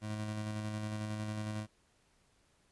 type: tone with tremolo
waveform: 25% pulse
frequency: 106.9 Hz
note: A2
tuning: 49 cents flat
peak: -32 dBFS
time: 0.01-1.67 s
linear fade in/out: 50 ms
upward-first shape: square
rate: 11 Hz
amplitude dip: 25%
effects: pink hiss -71 dBFS RMS until 2.71 s + resampled to 24000 Hz